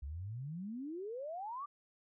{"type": "exponential sweep", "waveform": "sine", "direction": "up", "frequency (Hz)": [65, 1200], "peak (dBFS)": -40, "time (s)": [0.02, 1.66], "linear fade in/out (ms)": 10, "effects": []}